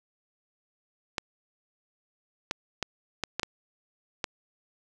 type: clicks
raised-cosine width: 0.2 ms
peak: -11 dBFS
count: 7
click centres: 1.182 / 2.511 / 2.827 / 3.237 / 3.396 / 3.432 / 4.242 s
effects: none